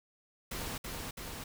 pink noise with echo, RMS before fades -39 dBFS, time 0.51-0.78 s, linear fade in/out 5 ms, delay 330 ms, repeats 2, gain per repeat -2 dB, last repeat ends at 1.44 s, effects none

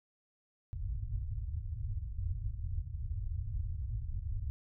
white low-pass noise, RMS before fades -37 dBFS, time 0.73-4.5 s, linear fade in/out 0 ms, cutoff 110 Hz, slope 48 dB/octave, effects none

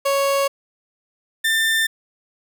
30% pulse tone pair in turn, 554.4 / 1790.4 Hz, C#5 / A6, 0 / +30 cents, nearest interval octave + minor sixth, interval 2030 cents, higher second, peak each -14 dBFS, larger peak neither, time 0.05-0.48 / 1.44-1.87 s, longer neither, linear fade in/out 10 ms, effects none

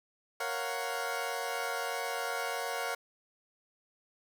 20% pulse chord, Gb major seventh, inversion first, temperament equal, 466.2 / 554.4 / 698.5 / 740 Hz, Bb4 / Db5 / F5 / Gb5, 0 / 0 / 0 / 0 cents, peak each -34 dBFS, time 0.4-2.95 s, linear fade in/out 5 ms, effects none

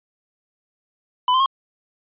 square tone with pitch steps, 1000 / 1038.9 / 1079.2 Hz, B5 / C6 / C#6, +21 / -13 / -47 cents, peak -15 dBFS, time 1.28-1.46 s, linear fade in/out 2 ms, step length 60 ms, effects resampled to 8000 Hz

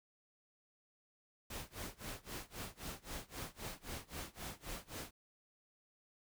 pink noise with tremolo, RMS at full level -44 dBFS, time 1.5-5.11 s, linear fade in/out 5 ms, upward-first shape sine, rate 3.8 Hz, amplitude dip 95%, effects none

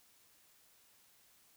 silence, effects white hiss -67 dBFS RMS until 1.56 s

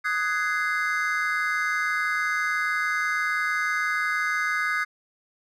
triangle chord, Ab dominant seventh, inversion second, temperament just, 1245.9 / 1495.1 / 1661.2 / 2077 Hz, Eb6 / Gb6 / Ab6 / C7, +2 / +18 / 0 / -13 cents, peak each -27 dBFS, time 0.04-4.85 s, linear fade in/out 20 ms, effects none

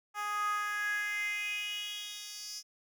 10% pulse tone with high-pass filter sweep, 415.3 Hz, G#4, in tune, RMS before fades -36 dBFS, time 0.14-2.63 s, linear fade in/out 50 ms, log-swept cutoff 990 to 5200 Hz, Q 6.3, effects none

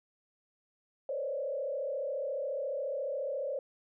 sine tone with frequency modulation, 554.4 Hz, C#5, in tune, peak -32 dBFS, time 1.09-3.59 s, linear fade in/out 2 ms, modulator 34.3 Hz, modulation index 1.4, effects none

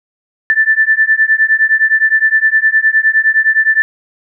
sine beating tone pair, 1760 / 1769.7 Hz, A6 / A6, 0 / +10 cents, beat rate 9.7 Hz, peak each -11 dBFS, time 0.5-3.82 s, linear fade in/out 0 ms, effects none

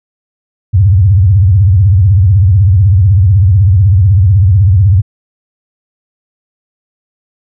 sine tone with vibrato, 95.7 Hz, G2, 41 cents flat, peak -3 dBFS, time 0.73-5.02 s, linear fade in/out 20 ms, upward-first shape sine, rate 16 Hz, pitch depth 230 cents each way, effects none

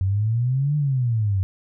sine exponential two-way sweep, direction up then down, 92.5 to 150.8 to 92.5 Hz, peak -18 dBFS, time 0.01-1.43 s, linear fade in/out 0 ms, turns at 0.76 s, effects none

